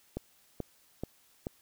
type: click train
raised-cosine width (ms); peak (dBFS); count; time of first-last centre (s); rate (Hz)
2; -21; 4; 0.17-1.469; 2.31
effects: white hiss -65 dBFS RMS until 1.61 s